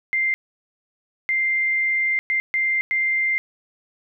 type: tone bursts at uneven times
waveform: sine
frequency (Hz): 2094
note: C7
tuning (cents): +1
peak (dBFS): -18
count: 5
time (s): 0.13-0.34 / 1.29-2.19 / 2.3-2.4 / 2.54-2.81 / 2.91-3.38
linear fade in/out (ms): 0
effects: none